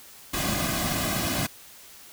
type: noise with comb filter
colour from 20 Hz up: pink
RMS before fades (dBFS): -27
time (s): 0.33-1.47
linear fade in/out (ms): 10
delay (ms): 2.2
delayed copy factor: -0.75
effects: white hiss -48 dBFS RMS until 2.12 s